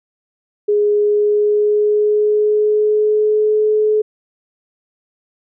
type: tone with pitch glide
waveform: sine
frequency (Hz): 415.3 to 427.7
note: G#4 to A4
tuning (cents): 0 to -49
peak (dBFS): -11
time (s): 0.68-4.02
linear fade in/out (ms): 10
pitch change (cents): +51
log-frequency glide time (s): 0.92-3.63
effects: none